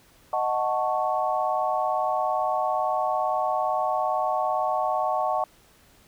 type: chord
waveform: sine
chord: D# half-diminished seventh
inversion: none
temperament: equal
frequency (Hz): 622.3 / 740 / 880 / 1108.7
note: D#5 / F#5 / A5 / C#6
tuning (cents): 0 / 0 / 0 / 0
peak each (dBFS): -28 / -26 / -29 / -29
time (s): 0.33-5.44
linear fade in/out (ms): 2
effects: pink hiss -57 dBFS RMS until 6.07 s